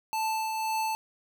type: tone with tremolo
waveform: square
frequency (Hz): 880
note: A5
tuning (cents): 0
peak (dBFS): -27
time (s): 0.13-0.95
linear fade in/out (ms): 0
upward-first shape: triangle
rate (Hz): 1.9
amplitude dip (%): 35
effects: none